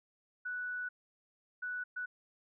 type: tone bursts at uneven times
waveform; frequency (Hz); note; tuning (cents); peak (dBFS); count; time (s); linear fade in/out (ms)
sine; 1480; F#6; 0; -36; 3; 0.45-0.89 / 1.62-1.84 / 1.96-2.06; 10
effects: none